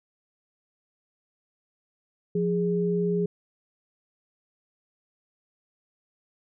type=tone pair together; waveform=sine; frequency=175.6 / 413.2 Hz; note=F3 / G#4; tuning=+10 / -9 cents; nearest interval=octave + minor third; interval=1481 cents; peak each=-25 dBFS; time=2.35-3.26 s; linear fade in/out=5 ms; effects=none